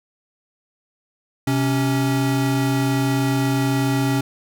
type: tone pair together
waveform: square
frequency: 129.53 / 276.7 Hz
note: C3 / C#4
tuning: -17 / -3 cents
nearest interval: octave + minor second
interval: 1314 cents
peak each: -21 dBFS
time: 1.47-4.21 s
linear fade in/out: 5 ms
effects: none